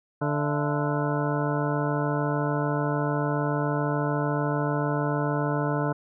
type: harmonic tone with a mistuned harmonic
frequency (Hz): 146.83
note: D3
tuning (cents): 0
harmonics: 1 / 2 / 3 / 4 / 5 / 6 / 7 / 9 / 10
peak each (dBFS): -27 / -30 / -32 / -33 / -34 / -35 / -35 / -37 / -37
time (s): 0.21-5.93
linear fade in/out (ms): 10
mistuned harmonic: 5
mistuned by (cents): -130
effects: none